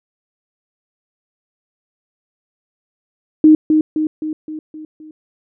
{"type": "tone with echo", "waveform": "sine", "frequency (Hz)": 310, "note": "D#4", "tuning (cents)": -6, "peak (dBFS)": -4, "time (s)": [3.44, 3.55], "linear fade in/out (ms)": 2, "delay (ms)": 260, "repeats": 6, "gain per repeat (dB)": -5, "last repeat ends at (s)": 5.11, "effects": []}